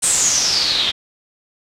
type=noise with low-pass filter sweep; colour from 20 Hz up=white; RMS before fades=-17 dBFS; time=0.02-0.92 s; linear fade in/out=20 ms; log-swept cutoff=8600 to 3400 Hz; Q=7.2; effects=none